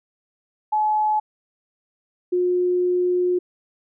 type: tone pair in turn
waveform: sine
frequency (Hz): 854 / 359.1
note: G#5 / F4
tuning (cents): +48 / +48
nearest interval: octave + minor third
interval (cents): 1500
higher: first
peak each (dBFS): -17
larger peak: neither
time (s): 0.72-1.2 / 2.32-3.39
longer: second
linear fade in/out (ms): 10
effects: none